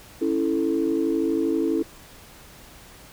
sine chord, A major, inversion first, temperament equal, 277.2 / 329.6 / 440 Hz, C#4 / E4 / A4, 0 / 0 / 0 cents, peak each -25 / -22 / -26 dBFS, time 0.21-1.83 s, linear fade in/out 10 ms, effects tanh soft clip ceiling -12 dBFS + pink hiss -47 dBFS RMS until 3.12 s

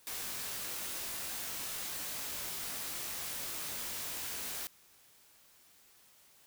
white noise with comb filter, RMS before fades -40 dBFS, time 0.07-4.67 s, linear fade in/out 0 ms, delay 19 ms, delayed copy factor -0.5, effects white hiss -63 dBFS RMS until 6.46 s

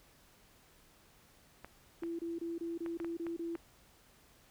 clicks, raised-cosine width 0.5 ms, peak -31 dBFS, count 7, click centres 1.646 / 2.035 / 2.862 / 3.001 / 3.046 / 3.267 / 3.553 s
sine tone bursts, 335.9 Hz, E4, 33 cents sharp, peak -36 dBFS, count 8, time 2.02-3.562 s, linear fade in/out 5 ms, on 170 ms, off 26 ms
effects pink hiss -64 dBFS RMS until 4.5 s

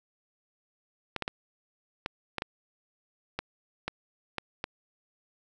clicks, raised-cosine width 0.3 ms, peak -15 dBFS, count 10, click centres 1.163 / 1.223 / 1.279 / 2.061 / 2.383 / 2.421 / 3.39 / 3.88 / 4.383 / 4.641 s, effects none

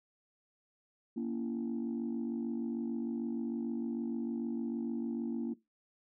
sine chord, A# diminished, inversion none, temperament just, 233.1 / 279.7 / 335.6 Hz, A#3 / C#4 / E4, 0 / +16 / +31 cents, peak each -34 / -39 / -39 dBFS, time 1.16-5.54 s, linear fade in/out 10 ms, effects noise-tail reverb RT60 0.2 s tail -19 dB re dry + tanh soft clip ceiling -28 dBFS

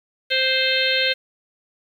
harmonic tone, 523.3 Hz, C5, in tune, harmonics 1 / 3 / 4 / 5 / 6 / 7 / 8, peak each -25 / -25 / -25 / -25 / -25 / -25 / -25 dBFS, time 0.3-1.14 s, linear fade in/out 20 ms, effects 8-bit

